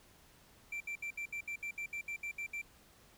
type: tone bursts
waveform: triangle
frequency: 2349 Hz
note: D7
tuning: in tune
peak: -36 dBFS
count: 13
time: 0.72-2.616 s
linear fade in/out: 5 ms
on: 84 ms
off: 67 ms
effects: pink hiss -63 dBFS RMS until 3.17 s